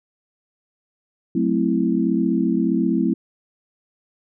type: chord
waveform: sine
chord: F# half-diminished seventh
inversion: none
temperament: equal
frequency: 185 / 220 / 261.6 / 329.6 Hz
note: F#3 / A3 / C4 / E4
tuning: 0 / 0 / 0 / 0 cents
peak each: -23 / -22 / -22 / -22 dBFS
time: 1.35-3.14 s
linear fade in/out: 5 ms
effects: none